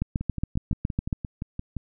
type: two click trains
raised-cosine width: 5 ms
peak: -12 / -18 dBFS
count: 9 / 10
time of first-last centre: 0.02-1.128 / 0.21-1.767 s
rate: 7.22 / 5.78 Hz
effects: none